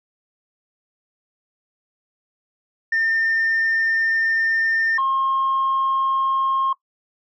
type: tone pair in turn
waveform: sine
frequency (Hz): 1807 / 1071.7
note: A6 / C6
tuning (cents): +46 / +41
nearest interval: major sixth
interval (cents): 905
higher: first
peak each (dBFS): -16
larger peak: neither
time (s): 2.92-4.98 / 4.98-6.73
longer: first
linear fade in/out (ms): 5
effects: noise-tail reverb RT60 0.1 s tail -20 dB re dry + tanh soft clip ceiling -14 dBFS